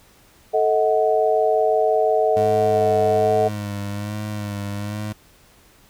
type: chord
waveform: sine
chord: D# diminished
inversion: second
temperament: equal with one note detuned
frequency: 440 / 634.2 / 740 Hz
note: A4 / D#5 / F#5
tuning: 0 / +33 / 0 cents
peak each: -19 / -19 / -21 dBFS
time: 0.53-3.49 s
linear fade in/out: 20 ms
type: tone with vibrato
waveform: 25% pulse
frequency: 103.5 Hz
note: G#2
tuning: 5 cents flat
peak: -22 dBFS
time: 2.36-5.13 s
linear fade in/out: 10 ms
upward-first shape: sine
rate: 1.2 Hz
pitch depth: 41 cents each way
effects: pink hiss -53 dBFS RMS until 5.89 s